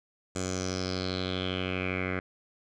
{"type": "tone with low-pass filter sweep", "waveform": "10% pulse", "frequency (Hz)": 92.5, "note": "F#2", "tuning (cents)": 0, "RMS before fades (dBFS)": -32, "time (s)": [0.35, 2.2], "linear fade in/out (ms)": 10, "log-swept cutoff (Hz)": [7400, 1900], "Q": 5.5, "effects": []}